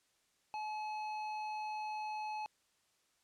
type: tone with hard clipping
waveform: triangle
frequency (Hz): 855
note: A5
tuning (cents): -50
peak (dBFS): -40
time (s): 0.54-2.46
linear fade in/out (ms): 0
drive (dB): 13
effects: white hiss -75 dBFS RMS until 3.23 s + low-pass 9000 Hz 12 dB/octave